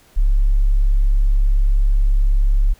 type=tone; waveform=sine; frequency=34.65 Hz; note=C#1; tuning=in tune; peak=-10 dBFS; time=0.16-2.74 s; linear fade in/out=20 ms; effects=tanh soft clip ceiling -6 dBFS + pink hiss -52 dBFS RMS until 2.79 s